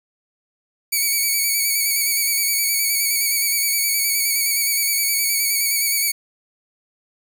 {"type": "tone with vibrato", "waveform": "5% pulse", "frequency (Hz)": 2259, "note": "C#7", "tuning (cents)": 32, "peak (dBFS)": -8, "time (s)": [0.92, 6.12], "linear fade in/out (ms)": 10, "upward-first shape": "square", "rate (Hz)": 9.6, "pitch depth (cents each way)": 31, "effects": []}